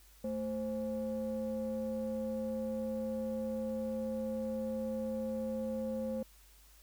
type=ring-modulated tone; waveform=triangle; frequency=152.7 Hz; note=D#3; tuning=32 cents flat; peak=-29 dBFS; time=0.24-6.23 s; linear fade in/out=5 ms; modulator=374 Hz; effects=added 50 Hz sine -60 dBFS peak until 6.82 s + white hiss -63 dBFS RMS until 6.82 s